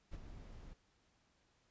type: noise with ADSR envelope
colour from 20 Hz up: brown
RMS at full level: -44 dBFS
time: 0.11-0.74 s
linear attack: 24 ms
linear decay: 32 ms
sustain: -8 dB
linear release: 16 ms
effects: pink hiss -75 dBFS RMS until 1.7 s + resampled to 16000 Hz